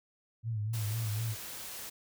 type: tone with vibrato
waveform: sine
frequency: 109.6 Hz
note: A2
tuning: 6 cents flat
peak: -31 dBFS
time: 0.43-1.36 s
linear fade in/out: 50 ms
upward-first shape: sine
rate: 4 Hz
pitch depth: 86 cents each way
type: noise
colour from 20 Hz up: white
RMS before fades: -43 dBFS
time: 0.73-1.9 s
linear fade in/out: 10 ms
effects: none